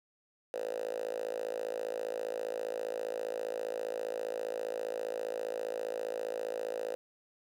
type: tone with high-pass filter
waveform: 5% pulse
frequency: 55 Hz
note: A1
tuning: in tune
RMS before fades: -37 dBFS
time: 0.54-6.95 s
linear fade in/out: 0 ms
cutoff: 510 Hz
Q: 8.8
effects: none